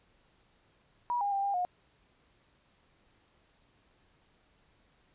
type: tone with pitch steps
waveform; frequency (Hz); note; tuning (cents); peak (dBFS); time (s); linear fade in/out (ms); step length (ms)
sine; 967 / 809 / 791 / 800 / 719; B5 / G#5 / G5 / G5 / F#5; -37 / -46 / +15 / +35 / -50; -28; 1.1-1.65; 0; 110
effects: pink hiss -68 dBFS RMS until 5.14 s + resampled to 8000 Hz